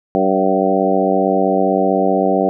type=harmonic tone with a mistuned harmonic; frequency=95.6 Hz; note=G2; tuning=43 cents flat; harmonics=2 / 3 / 4 / 5 / 6 / 7 / 8; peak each=-20 / -20 / -20 / -20 / -20 / -20 / -20 dBFS; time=0.15-2.49 s; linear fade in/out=0 ms; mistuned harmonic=7; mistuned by=+16 cents; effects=none